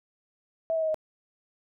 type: tone with pitch steps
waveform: sine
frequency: 653 / 643.6 / 634.4 / 625.3 Hz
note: E5 / E5 / D#5 / D#5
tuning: -17 / -42 / +33 / +8 cents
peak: -24 dBFS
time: 0.7-0.944 s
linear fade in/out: 0 ms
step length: 61 ms
effects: none